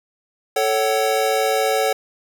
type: chord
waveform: square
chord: F# minor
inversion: first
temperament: equal with one note detuned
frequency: 440 / 554.4 / 755.1 Hz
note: A4 / C#5 / F#5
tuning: 0 / 0 / +35 cents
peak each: -22 dBFS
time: 0.56-1.93 s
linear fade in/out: 5 ms
effects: none